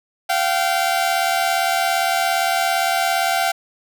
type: tone pair together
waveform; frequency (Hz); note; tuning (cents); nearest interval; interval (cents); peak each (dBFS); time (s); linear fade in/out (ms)
sawtooth; 693 / 770.5; F5 / G5; -14 / -30; major second; 184; -16; 0.29-3.52; 10
effects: none